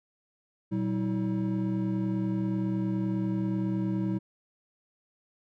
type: tone cluster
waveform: triangle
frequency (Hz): 119.5 / 189.5 / 320.5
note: A#2 / F#3 / E4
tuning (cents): +43 / +42 / -49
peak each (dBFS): -31 / -27 / -30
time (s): 0.71-4.19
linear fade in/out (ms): 20
effects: none